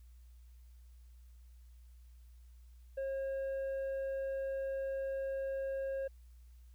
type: tone with tanh clipping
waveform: triangle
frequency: 540 Hz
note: C#5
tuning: 45 cents flat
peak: -36 dBFS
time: 2.97-6.08 s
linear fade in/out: 10 ms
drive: 9 dB
effects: added 60 Hz sine -54 dBFS peak until 6.74 s + white hiss -75 dBFS RMS until 6.74 s